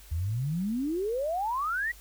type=exponential sweep; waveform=sine; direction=up; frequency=75.1 to 1973 Hz; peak=-27 dBFS; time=0.11-1.92 s; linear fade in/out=10 ms; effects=added 50 Hz sine -50 dBFS peak until 2 s + white hiss -54 dBFS RMS until 2 s